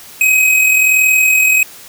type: tone with amplitude modulation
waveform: square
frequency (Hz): 2531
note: D#7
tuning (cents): +29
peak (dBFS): -7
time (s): 0.21-1.63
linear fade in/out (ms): 2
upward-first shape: sine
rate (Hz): 41.2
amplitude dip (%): 40
effects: white hiss -36 dBFS RMS until 1.88 s